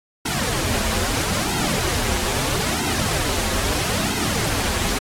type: noise with flanger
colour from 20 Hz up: pink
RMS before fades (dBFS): -22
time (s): 0.25-4.99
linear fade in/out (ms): 10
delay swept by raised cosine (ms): 1.7 to 6.9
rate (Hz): 0.77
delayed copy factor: -0.9
effects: low-pass 11000 Hz 12 dB/octave + AAC 64 kbps